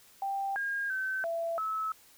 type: tone with pitch steps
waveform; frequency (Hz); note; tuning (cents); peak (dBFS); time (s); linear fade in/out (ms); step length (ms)
sine; 787 / 1621 / 1536 / 669 / 1298; G5 / G#6 / G6 / E5 / E6; +7 / -42 / -36 / +25 / -27; -30; 0.22-1.92; 2; 340
effects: white hiss -59 dBFS RMS until 2.17 s